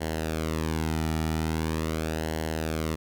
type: tone with flanger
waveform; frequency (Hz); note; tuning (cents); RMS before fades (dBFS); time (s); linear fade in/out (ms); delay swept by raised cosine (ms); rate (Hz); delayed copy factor
sawtooth; 79.4; D#2; +36; -29; 0-2.96; 20; 0.81 to 1.91; 0.42; -0.65
effects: none